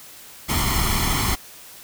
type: noise with comb filter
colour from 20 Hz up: pink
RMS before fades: -21 dBFS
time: 0.48-1.36 s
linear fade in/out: 20 ms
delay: 0.94 ms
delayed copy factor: +0.75
effects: white hiss -43 dBFS RMS until 1.83 s